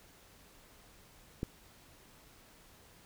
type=click; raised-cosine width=3 ms; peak=-21 dBFS; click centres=1.431 s; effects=pink hiss -60 dBFS RMS until 3.05 s